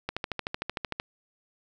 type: click train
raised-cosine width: 0.3 ms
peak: -14 dBFS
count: 13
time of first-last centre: 0.09-0.999 s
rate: 13.2 Hz
effects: none